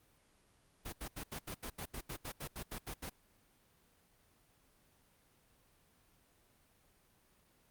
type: noise bursts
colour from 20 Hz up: pink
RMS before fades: -43 dBFS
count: 15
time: 0.85-3.097 s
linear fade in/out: 10 ms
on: 77 ms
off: 78 ms
effects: pink hiss -70 dBFS RMS until 7.7 s + Opus 32 kbps